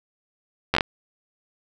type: slowing click train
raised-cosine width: 0.3 ms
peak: -3 dBFS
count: 5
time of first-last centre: 0.74-0.808 s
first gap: 11 ms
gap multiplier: 1.3
effects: none